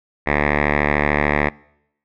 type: tone with low-pass filter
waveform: 5% pulse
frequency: 73.5 Hz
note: D2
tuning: 2 cents sharp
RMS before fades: -18 dBFS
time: 0.26-1.5 s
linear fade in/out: 20 ms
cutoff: 1900 Hz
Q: 4.3
effects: noise-tail reverb RT60 0.8 s tail -25 dB re dry